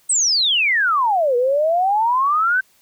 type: exponential two-way sweep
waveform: sine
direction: down then up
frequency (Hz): 8490 to 475.3 to 1562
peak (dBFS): -14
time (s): 0.09-2.61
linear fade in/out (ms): 10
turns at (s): 1.36
effects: white hiss -57 dBFS RMS until 2.81 s